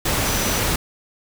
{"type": "tone in noise", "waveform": "sine", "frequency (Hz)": 5930, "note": "F#8", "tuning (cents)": 3, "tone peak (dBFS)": -29, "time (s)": [0.26, 0.6], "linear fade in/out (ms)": 5, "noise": "pink", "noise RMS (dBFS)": -21, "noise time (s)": [0.05, 0.76], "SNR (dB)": -11, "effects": []}